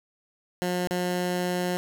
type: tone with dropouts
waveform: 15% pulse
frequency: 179.2 Hz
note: F3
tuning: 45 cents sharp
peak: -19 dBFS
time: 0.62-1.77 s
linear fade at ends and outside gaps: 0 ms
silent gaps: 0.872-0.909 s
effects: none